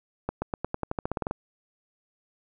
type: accelerating click train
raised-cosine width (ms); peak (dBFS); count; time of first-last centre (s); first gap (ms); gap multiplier
1; -14; 14; 0.29-1.311; 130; 0.91
effects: none